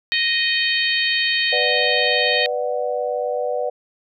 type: harmonic tone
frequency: 622 Hz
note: D#5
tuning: 1 cent flat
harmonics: 3 / 4 / 5 / 6 / 7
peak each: -22 / -23 / -24 / -25 / -25 dBFS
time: 0.12-2.46 s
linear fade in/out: 0 ms
type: chord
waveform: sine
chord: B minor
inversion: none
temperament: just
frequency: 493.9 / 592.7 / 740.8 Hz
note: B4 / D5 / F#5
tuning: 0 / +16 / +2 cents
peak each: -23 / -24 / -27 dBFS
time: 1.52-3.7 s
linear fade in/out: 10 ms
effects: none